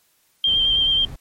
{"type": "tone with vibrato", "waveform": "sine", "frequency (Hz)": 3164, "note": "G7", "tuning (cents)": 15, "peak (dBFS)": -15, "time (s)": [0.44, 1.05], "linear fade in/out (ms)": 2, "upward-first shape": "sine", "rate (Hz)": 9.3, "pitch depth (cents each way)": 22}
{"type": "noise", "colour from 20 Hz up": "brown", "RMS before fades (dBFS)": -34, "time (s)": [0.47, 1.16], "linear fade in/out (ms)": 5}
{"effects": ["white hiss -62 dBFS RMS until 1.2 s", "MP3 64 kbps"]}